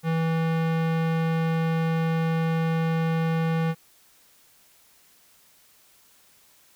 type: tone with low-pass filter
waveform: square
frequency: 163.1 Hz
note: E3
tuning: 18 cents flat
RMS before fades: -24 dBFS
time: 0.03-3.75 s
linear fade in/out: 50 ms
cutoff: 2500 Hz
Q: 0.86
effects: white hiss -58 dBFS RMS until 6.75 s